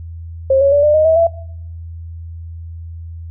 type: tone with pitch steps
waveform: sine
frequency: 535 / 555.1 / 576.1 / 597.7 / 620.3 / 643.6 / 667.9 Hz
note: C5 / C#5 / D5 / D5 / D#5 / E5 / E5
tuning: +38 / +2 / -33 / +30 / -5 / -42 / +23 cents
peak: -8 dBFS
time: 0.5-1.27 s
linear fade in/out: 5 ms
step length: 110 ms
effects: noise-tail reverb RT60 0.7 s tail -21 dB re dry + added 83 Hz sine -27 dBFS peak until 3.3 s